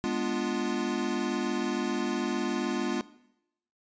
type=chord; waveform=square; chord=G# diminished seventh; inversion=none; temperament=equal; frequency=207.7 / 246.9 / 293.7 / 349.2 Hz; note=G#3 / B3 / D4 / F4; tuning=0 / 0 / 0 / 0 cents; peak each=-35 / -33 / -35 / -33 dBFS; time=0.04-3.01 s; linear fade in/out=0 ms; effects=noise-tail reverb RT60 0.8 s tail -18 dB re dry + resampled to 16000 Hz